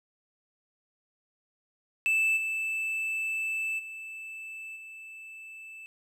triangle tone with level steps, 2637 Hz, E7, in tune, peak -21 / -27 / -37 / -41 dBFS, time 2.06-5.86 s, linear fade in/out 0 ms, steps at 2.36 / 3.78 / 4.75 s, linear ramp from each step 20 ms, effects none

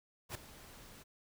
pink noise with ADSR envelope, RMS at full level -40 dBFS, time 0.29-1.04 s, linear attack 58 ms, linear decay 7 ms, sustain -15 dB, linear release 25 ms, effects none

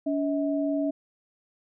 sine tone pair together, 285.1 / 640 Hz, C#4 / D#5, +49 / +49 cents, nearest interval octave + major second, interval 1400 cents, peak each -25 / -29 dBFS, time 0.06-0.91 s, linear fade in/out 10 ms, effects none

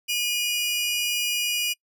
sawtooth tone pair together, 2443 / 2905 Hz, D#7 / F#7, -32 / -32 cents, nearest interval minor third, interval 300 cents, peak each -23 dBFS, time 0.08-1.74 s, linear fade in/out 20 ms, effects noise-tail reverb RT60 0.1 s tail -26 dB re dry

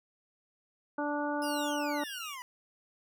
harmonic tone, 292.7 Hz, D4, 6 cents flat, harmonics 1 / 2 / 3 / 4 / 5, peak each -34 / -36 / -36 / -42 / -39 dBFS, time 0.98-2.04 s, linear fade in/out 5 ms
sawtooth tone with tremolo, 2827 Hz, F7, 20 cents sharp, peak -37 dBFS, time 1.42-2.36 s, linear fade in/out 20 ms, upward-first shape sine, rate 1.6 Hz, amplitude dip 90%
25% pulse exponential sweep, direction down, 5200 to 964 Hz, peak -37 dBFS, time 1.42-2.42 s, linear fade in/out 0 ms
effects none

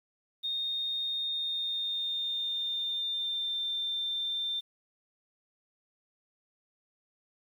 sine tone with pitch glide, 3686 to 3579 Hz, A#7 to A7, -20 to +29 cents, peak -30 dBFS, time 0.43-4.61 s, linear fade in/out 20 ms, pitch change -51 cents, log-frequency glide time 1.05-3.58 s, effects 10-bit

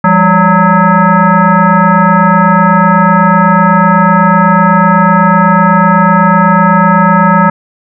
sine tone with frequency modulation, 544 Hz, C#5, 33 cents flat, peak -3 dBFS, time 0.04-7.5 s, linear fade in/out 5 ms, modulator 372 Hz, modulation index 2.6, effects none

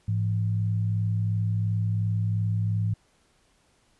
sine tone pair together, 105.85 / 168.7 Hz, G#2 / E3, +33 / +40 cents, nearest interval minor sixth, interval 807 cents, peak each -23 / -32 dBFS, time 0.08-2.94 s, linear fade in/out 5 ms, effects pink hiss -65 dBFS RMS until 3.99 s + resampled to 24000 Hz

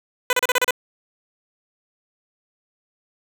10% pulse tone bursts, 500 Hz, B4, 21 cents sharp, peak -7 dBFS, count 7, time 0.3-0.708 s, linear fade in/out 2 ms, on 30 ms, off 33 ms, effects none

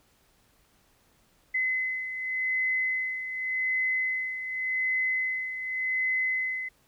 sine beating tone pair, 2036 / 2036.87 Hz, C7 / C7, -48 / -47 cents, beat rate 0.87 Hz, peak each -27 / -34 dBFS, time 1.54-6.69 s, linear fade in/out 10 ms, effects pink hiss -65 dBFS RMS until 6.87 s

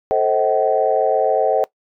sine chord, A diminished seventh, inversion none, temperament just, 440 / 528 / 633.6 / 760.3 Hz, A4 / C5 / Eb5 / Gb5, 0 / +16 / +31 / +47 cents, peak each -19 dBFS, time 0.11-1.64 s, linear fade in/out 0 ms, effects noise-tail reverb RT60 0.1 s tail -20 dB re dry + tanh soft clip ceiling -3 dBFS

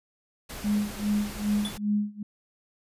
pink noise, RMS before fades -39 dBFS, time 0.49-1.78 s, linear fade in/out 10 ms
sine tone with tremolo, 207.7 Hz, G#3, in tune, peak -21 dBFS, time 0.64-2.23 s, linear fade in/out 5 ms, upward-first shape sine, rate 2.5 Hz, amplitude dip 95%
square tone with exponential decay, 3460 Hz, A7, 30 cents flat, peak -29 dBFS, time 1.65-1.79 s, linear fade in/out 0 ms, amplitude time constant 29 ms
effects resampled to 32000 Hz

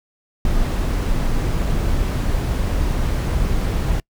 brown noise, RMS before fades -19 dBFS, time 0.45-4 s, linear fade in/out 2 ms, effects noise-tail reverb RT60 0.1 s tail -26 dB re dry

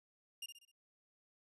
sawtooth tone with echo, 2815 Hz, F7, 13 cents sharp, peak -39 dBFS, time 0.42-0.46 s, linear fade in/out 5 ms, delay 64 ms, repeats 4, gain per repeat -7 dB, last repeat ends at 0.716 s, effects resampled to 32000 Hz

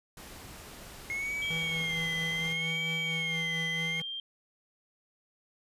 pink noise, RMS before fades -47 dBFS, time 0.17-2.53 s, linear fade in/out 2 ms
triangle tone with vibrato, 2151 Hz, C7, 47 cents sharp, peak -30 dBFS, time 1.1-4 s, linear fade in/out 0 ms, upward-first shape sine, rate 0.69 Hz, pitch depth 110 cents each way
sine tone with pitch glide, 3230 to 3180 Hz, G#7 to G7, -49 to +24 cents, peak -35 dBFS, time 1.42-4.2 s, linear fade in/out 2 ms, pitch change -27 cents, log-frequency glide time 1.56-2.62 s
square tone with tremolo, 163.2 Hz, E3, 17 cents flat, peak -36 dBFS, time 1.5-4.02 s, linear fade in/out 5 ms, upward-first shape sine, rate 4.4 Hz, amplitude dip 40%
effects resampled to 32000 Hz

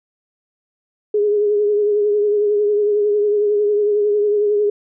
sine tone with vibrato, 415.3 Hz, G#4, in tune, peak -13 dBFS, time 1.14-4.7 s, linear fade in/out 5 ms, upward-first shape triangle, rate 11 Hz, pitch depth 41 cents each way, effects none

